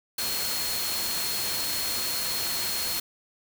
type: tone in noise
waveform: sine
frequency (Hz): 4284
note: C8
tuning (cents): +40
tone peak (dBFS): -32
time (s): 0.18-3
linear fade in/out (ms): 5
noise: white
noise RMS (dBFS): -30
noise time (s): 0.18-3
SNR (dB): -5
effects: none